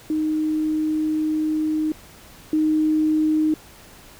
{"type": "tone pair in turn", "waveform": "sine", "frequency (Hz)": [310, 310], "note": ["D#4", "D#4"], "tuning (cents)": [-6, -6], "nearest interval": "unison", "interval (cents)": 0, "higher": "neither", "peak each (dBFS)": [-19, -16], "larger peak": "second", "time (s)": [[0.1, 1.92], [2.53, 3.54]], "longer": "first", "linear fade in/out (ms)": 2, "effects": ["pink hiss -46 dBFS RMS until 4.19 s"]}